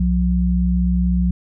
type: tone pair together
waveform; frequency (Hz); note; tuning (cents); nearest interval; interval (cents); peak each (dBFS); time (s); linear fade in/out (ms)
sine; 63.39 / 179.3; B1 / F3; +46 / +46; octave + tritone; 1800; -17; 0-1.31; 5
effects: none